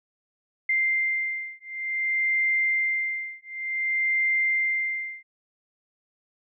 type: beating tone pair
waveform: sine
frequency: 2093 / 2093.55 Hz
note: C7 / C7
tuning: 0 / 0 cents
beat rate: 0.55 Hz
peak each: -26 dBFS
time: 0.69-5.23 s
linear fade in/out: 5 ms
effects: none